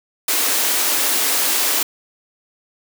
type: high-pass noise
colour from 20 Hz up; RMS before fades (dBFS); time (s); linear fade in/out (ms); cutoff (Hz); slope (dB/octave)
white; -18; 0.28-1.83; 5; 240; 96
effects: none